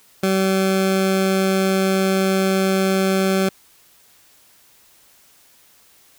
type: tone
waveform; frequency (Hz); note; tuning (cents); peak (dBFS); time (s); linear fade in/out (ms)
20% pulse; 191.2; G3; -43; -11; 0.23-3.49; 5
effects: white hiss -53 dBFS RMS until 6.18 s